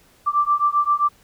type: beating tone pair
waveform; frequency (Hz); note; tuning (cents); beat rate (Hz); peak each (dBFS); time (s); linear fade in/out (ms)
sine; 1170 / 1177.6; D6 / D6; -7 / +4; 7.6; -19; 0.26-1.09; 20
effects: pink hiss -55 dBFS RMS until 1.23 s